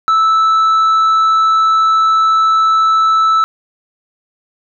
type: tone with tanh clipping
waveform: sine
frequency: 1313 Hz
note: E6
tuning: 7 cents flat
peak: -9 dBFS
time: 0.08-3.44 s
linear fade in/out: 0 ms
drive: 4 dB
effects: none